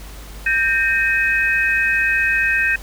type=tone cluster; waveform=sine; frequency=1573 / 1838 / 2533 Hz; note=G6 / A#6 / D#7; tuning=+6 / -25 / +30 cents; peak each=-19 dBFS; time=0.46-2.76 s; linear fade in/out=5 ms; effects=added 50 Hz sine -34 dBFS peak until 2.82 s + pink hiss -40 dBFS RMS until 2.82 s